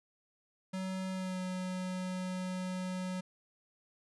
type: tone with pitch glide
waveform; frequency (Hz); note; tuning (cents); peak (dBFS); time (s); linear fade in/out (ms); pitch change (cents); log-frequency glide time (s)
square; 188 to 184.34; F#3 to F#3; +28 to -6; -36; 0.73-3.21; 10; -34; 1.12-1.39
effects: resampled to 24000 Hz